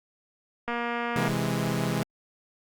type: click train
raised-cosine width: 0.5 ms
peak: -16 dBFS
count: 143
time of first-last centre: 0.68-1.279 s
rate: 237 Hz
type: chord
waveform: sawtooth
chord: C augmented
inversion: none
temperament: equal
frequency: 130.81 / 164.81 / 207.7 Hz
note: C3 / E3 / G#3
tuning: 0 / 0 / 0 cents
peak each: -26 dBFS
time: 1.16-2.03 s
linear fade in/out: 0 ms
effects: Opus 48 kbps